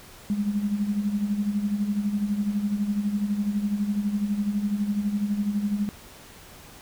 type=tone with tremolo; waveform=sine; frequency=205.3 Hz; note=G#3; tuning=20 cents flat; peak=-20 dBFS; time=0.3-5.89 s; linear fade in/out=0 ms; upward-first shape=sine; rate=12 Hz; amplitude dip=65%; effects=pink hiss -47 dBFS RMS until 6.81 s